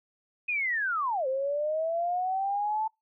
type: linear two-way sweep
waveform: sine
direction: down then up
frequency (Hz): 2526 to 517 to 883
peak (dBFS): -26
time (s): 0.48-2.88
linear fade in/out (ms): 10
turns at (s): 1.27
effects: noise-tail reverb RT60 0.2 s tail -25 dB re dry